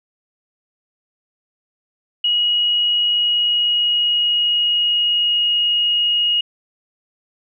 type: tone with pitch glide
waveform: sine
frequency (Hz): 2900 to 2877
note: F#7 to F#7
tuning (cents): -35 to -49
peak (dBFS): -14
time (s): 2.24-6.41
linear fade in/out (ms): 5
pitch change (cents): -14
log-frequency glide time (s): 2.98-5.5
effects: none